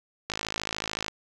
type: click train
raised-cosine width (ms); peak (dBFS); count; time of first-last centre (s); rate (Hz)
0.2; -12; 43; 0.3-1.082; 53.7
effects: none